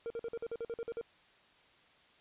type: tone bursts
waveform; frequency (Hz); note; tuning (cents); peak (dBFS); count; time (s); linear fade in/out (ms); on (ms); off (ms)
triangle; 464.1; A#4; -8; -34; 11; 0.06-1.012; 0; 42; 49
effects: white hiss -64 dBFS RMS until 2.2 s + resampled to 8000 Hz